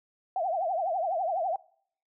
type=tone with vibrato; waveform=sine; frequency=708 Hz; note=F5; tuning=23 cents sharp; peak=-26 dBFS; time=0.36-1.56 s; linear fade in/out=2 ms; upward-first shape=triangle; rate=12 Hz; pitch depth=220 cents each way; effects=noise-tail reverb RT60 0.6 s tail -23 dB re dry